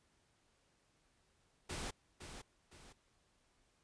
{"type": "noise with echo", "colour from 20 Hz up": "pink", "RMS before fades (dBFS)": -43, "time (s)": [1.69, 1.91], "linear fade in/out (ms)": 10, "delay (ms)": 510, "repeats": 2, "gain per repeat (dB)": -8, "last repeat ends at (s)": 2.93, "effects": ["pink hiss -75 dBFS RMS until 3.83 s", "resampled to 22050 Hz"]}